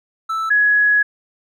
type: tone pair in turn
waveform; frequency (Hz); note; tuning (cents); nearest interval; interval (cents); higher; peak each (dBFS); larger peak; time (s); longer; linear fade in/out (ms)
triangle / sine; 1318.5 / 1677.6; E6 / G#6; 0 / +17; major third; 417; second; -17 / -11; second; 0.29-0.5 / 0.5-1.03; second; 10
effects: none